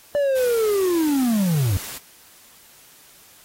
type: linear sweep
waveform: triangle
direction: down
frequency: 587.3 to 87.31 Hz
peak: -15 dBFS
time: 0.15-1.77 s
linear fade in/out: 0 ms
type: noise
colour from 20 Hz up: white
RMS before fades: -34 dBFS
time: 0.35-1.99 s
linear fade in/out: 20 ms
effects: white hiss -50 dBFS RMS until 3.44 s + AAC 48 kbps